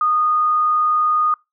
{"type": "tone", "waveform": "sine", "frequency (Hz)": 1232, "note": "D#6", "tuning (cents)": -17, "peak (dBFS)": -14, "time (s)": [0.01, 1.34], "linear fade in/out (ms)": 2, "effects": ["noise-tail reverb RT60 0.2 s tail -23 dB re dry"]}